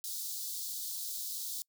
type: high-pass noise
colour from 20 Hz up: white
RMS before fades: -39 dBFS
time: 0.04-1.62 s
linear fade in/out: 0 ms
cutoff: 3700 Hz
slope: 48 dB/octave
effects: noise-tail reverb RT60 0.1 s tail -26 dB re dry